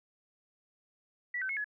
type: tone with pitch steps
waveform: sine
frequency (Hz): 1950 / 1534 / 2178 / 1693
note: B6 / G6 / C#7 / G#6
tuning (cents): -23 / -38 / -31 / +33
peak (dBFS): -32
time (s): 1.34-1.644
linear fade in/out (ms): 5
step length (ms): 76
effects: none